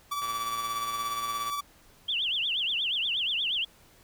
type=tone with tremolo; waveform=45% pulse; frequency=1154 Hz; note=D6; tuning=31 cents flat; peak=-28 dBFS; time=0.11-1.61 s; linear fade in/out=10 ms; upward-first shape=sine; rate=17 Hz; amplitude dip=40%
type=click train; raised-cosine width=0.3 ms; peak=-27 dBFS; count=148; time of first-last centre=0.22-1.498 s; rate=115 Hz
type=tone with vibrato; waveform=sine; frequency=3097 Hz; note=G7; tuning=22 cents flat; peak=-26 dBFS; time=2.08-3.65 s; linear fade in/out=10 ms; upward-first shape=triangle; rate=8.4 Hz; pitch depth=280 cents each way
effects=pink hiss -58 dBFS RMS until 4.03 s